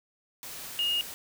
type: tone in noise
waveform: sine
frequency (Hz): 2853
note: F7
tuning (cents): +36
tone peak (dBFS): -25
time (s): 0.79-1.01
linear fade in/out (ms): 0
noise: white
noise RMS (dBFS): -41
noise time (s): 0.43-1.14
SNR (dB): +13
effects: none